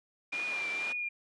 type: band-pass noise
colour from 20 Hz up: white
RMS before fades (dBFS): -44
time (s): 0.32-0.93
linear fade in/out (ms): 10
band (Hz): 260 to 2900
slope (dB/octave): 12
type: tone with vibrato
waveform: sine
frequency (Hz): 2400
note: D7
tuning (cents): +37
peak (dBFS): -32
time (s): 0.32-1.09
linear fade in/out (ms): 10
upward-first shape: triangle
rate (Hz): 2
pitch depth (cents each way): 43
effects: resampled to 22050 Hz